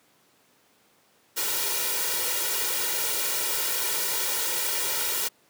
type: noise with comb filter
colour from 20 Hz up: white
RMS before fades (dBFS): -27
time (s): 1.36-5.29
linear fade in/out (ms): 20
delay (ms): 2.1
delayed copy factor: +1
effects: pink hiss -62 dBFS RMS until 5.49 s + high-pass 200 Hz 12 dB/octave